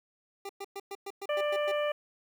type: tone bursts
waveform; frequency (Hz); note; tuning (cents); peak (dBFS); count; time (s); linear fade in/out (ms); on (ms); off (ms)
25% pulse; 397.2; G4; +23; -33; 9; 0.45-1.717; 5; 43; 110
type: harmonic tone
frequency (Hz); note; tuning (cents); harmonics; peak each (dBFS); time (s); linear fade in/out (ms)
592; D5; +14; 1 / 2 / 3 / 4 / 5; -28 / -37 / -40 / -41 / -42; 1.29-1.92; 5
effects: 10-bit